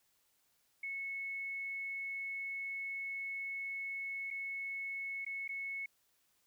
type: tone with dropouts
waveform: sine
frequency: 2199 Hz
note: C#7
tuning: 14 cents flat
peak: -38 dBFS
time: 0.83-5.86 s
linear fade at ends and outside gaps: 5 ms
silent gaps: 4.305-4.309 / 5.249-5.263 / 5.479-5.49 s
effects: white hiss -75 dBFS RMS until 6.46 s